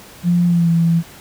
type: tone with pitch glide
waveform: sine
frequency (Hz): 174.61 to 167.11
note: F3 to E3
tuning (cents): 0 to +24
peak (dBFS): -11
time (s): 0.23-1.03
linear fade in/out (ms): 50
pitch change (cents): -76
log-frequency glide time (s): 0.46-0.7
effects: pink hiss -40 dBFS RMS until 1.2 s + high-pass 60 Hz 12 dB/octave